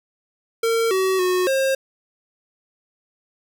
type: tone with pitch steps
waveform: square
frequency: 456.7 / 378.5 / 365.3 / 535 Hz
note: A#4 / F#4 / F#4 / C5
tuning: -36 / +39 / -22 / +38 cents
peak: -18 dBFS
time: 0.63-1.75 s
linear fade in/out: 5 ms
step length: 280 ms
effects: none